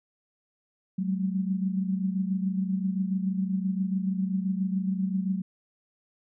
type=tone cluster; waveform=sine; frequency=187.4 / 194.8 / 213.5 Hz; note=F#3 / G3 / G#3; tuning=+22 / -11 / +48 cents; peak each=-26 / -34 / -34 dBFS; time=0.98-5.42 s; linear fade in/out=10 ms; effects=none